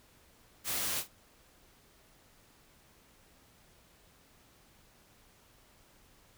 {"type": "noise with echo", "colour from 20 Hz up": "white", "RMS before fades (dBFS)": -34, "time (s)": [0.64, 1.04], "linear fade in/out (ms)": 50, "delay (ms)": 44, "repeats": 1, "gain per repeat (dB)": -14, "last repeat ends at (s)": 1.084, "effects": ["pink hiss -63 dBFS RMS until 6.37 s"]}